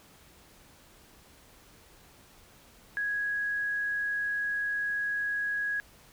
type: tone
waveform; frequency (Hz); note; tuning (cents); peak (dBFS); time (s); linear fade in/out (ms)
sine; 1661.2; G#6; 0; -28; 2.97-5.8; 0
effects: pink hiss -57 dBFS RMS until 6.12 s